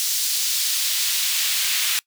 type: noise with high-pass filter sweep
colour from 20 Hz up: pink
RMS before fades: -22 dBFS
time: 0-1.99 s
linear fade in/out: 0 ms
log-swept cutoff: 4800 to 2600 Hz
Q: 1.1
effects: noise-tail reverb RT60 0.1 s tail -23 dB re dry